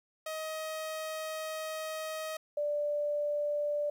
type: tone pair in turn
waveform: sawtooth / sine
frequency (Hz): 630 / 587.8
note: D#5 / D5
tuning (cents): +21 / +1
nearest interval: minor second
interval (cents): 120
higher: first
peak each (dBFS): -32 / -29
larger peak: second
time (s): 0.26-2.37 / 2.57-3.9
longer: first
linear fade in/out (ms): 5
effects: 11-bit